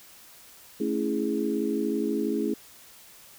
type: chord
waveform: sine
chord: A major seventh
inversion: none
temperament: equal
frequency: 220 / 277.2 / 329.6 / 415.3 Hz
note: A3 / C#4 / E4 / G#4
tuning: 0 / 0 / 0 / 0 cents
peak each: -30 dBFS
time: 0.8-2.54 s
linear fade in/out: 5 ms
effects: white hiss -51 dBFS RMS until 3.38 s